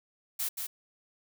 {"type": "noise with echo", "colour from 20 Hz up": "blue", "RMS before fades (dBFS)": -32, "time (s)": [0.39, 0.49], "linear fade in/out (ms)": 10, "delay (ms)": 180, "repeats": 1, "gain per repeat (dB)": -4, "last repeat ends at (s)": 0.67, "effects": []}